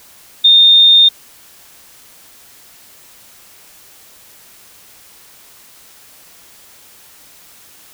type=tone; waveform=sine; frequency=3646 Hz; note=A#7; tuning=39 cents flat; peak=-4 dBFS; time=0.44-1.09 s; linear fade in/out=10 ms; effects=white hiss -43 dBFS RMS until 7.93 s